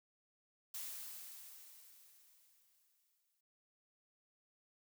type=noise with exponential decay; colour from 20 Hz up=blue; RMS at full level=-44 dBFS; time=0.74-3.41 s; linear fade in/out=5 ms; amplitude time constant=580 ms; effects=noise-tail reverb RT60 0.1 s tail -18 dB re dry